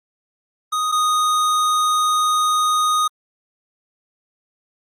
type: tone pair in turn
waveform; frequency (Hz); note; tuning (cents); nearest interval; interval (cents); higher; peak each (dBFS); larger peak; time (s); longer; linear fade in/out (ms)
square; 1246 / 1241; D#6 / D#6; +2 / -5; unison; 7; first; -19 / -16; second; 0.72-0.92 / 0.92-3.08; second; 10
effects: low-pass 12000 Hz 12 dB/octave + Opus 48 kbps